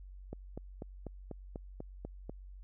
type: click train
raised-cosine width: 2 ms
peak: -28 dBFS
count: 9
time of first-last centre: 0.33-2.296 s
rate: 4.07 Hz
effects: added 47 Hz sine -47 dBFS peak until 2.63 s